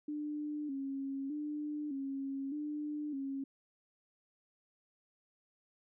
sine tone with vibrato, 285.2 Hz, C#4, 49 cents sharp, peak -36 dBFS, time 0.08-3.44 s, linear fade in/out 5 ms, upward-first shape square, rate 0.82 Hz, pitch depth 77 cents each way, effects none

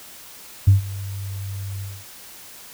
sine tone with ADSR envelope, 98.1 Hz, G2, 2 cents sharp, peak -6 dBFS, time 0.67-2.05 s, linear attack 10 ms, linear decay 130 ms, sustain -21 dB, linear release 240 ms, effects tanh soft clip ceiling -4 dBFS + white hiss -42 dBFS RMS until 2.73 s

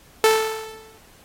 sawtooth tone with exponential decay, 440 Hz, A4, in tune, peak -7 dBFS, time 0.24-0.98 s, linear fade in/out 1 ms, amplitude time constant 160 ms, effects pink hiss -52 dBFS RMS until 1.24 s + AAC 48 kbps

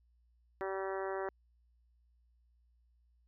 harmonic tone, 192.4 Hz, G3, 32 cents flat, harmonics 2 / 3 / 4 / 5 / 6 / 7 / 8 / 9 / 10, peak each -38 / -42 / -44 / -46 / -48 / -49 / -50 / -51 / -52 dBFS, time 0.61-1.29 s, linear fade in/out 0 ms, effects added 59 Hz sine -67 dBFS peak until 3.27 s

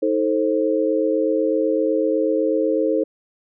sine chord, A diminished, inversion second, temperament just, 316.8 / 440 / 528 Hz, Eb4 / A4 / C5, +31 / 0 / +16 cents, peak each -21 dBFS, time 0.02-3.04 s, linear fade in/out 10 ms, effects none

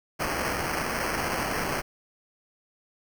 violet noise with sample-and-hold, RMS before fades -29 dBFS, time 0.19-1.82 s, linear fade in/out 20 ms, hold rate 3675 Hz, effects none

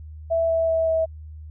sine tone with pitch steps, 660 / 655.4 / 650.9 / 646.4 Hz, E5 / E5 / E5 / E5, +2 / -10 / -22 / -34 cents, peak -18 dBFS, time 0.3-1.06 s, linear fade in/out 20 ms, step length 190 ms, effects added 77 Hz sine -36 dBFS peak until 1.5 s

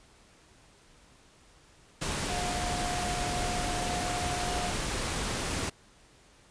sine tone in noise, 715 Hz, F5, 41 cents sharp, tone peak -34 dBFS, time 2.29-4.71 s, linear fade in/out 10 ms, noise pink, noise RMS -32 dBFS, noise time 2.01-5.7 s, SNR -5 dB, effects pink hiss -59 dBFS RMS until 6.5 s + resampled to 22050 Hz

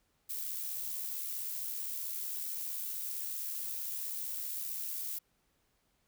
violet noise with amplitude modulation, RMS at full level -37 dBFS, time 0.29-5.19 s, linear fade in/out 10 ms, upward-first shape sine, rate 75.5 Hz, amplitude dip 35%, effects pink hiss -75 dBFS RMS until 6.07 s

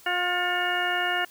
harmonic tone with a mistuned harmonic, 356.2 Hz, F4, 34 cents sharp, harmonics 1 / 2 / 3 / 4 / 5 / 6 / 8, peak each -35 / -29 / -37 / -29 / -29 / -35 / -31 dBFS, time 0.06-1.25 s, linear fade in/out 5 ms, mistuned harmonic 6, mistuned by +55 cents, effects white hiss -52 dBFS RMS until 1.3 s

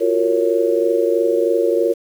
sine chord, Gb major seventh, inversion third, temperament just, 346.9 / 370 / 462.5 / 555 Hz, F4 / Gb4 / Bb4 / Db5, -12 / 0 / -14 / +2 cents, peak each -19 / -23 / -17 / -20 dBFS, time 0-1.94 s, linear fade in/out 20 ms, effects 7-bit

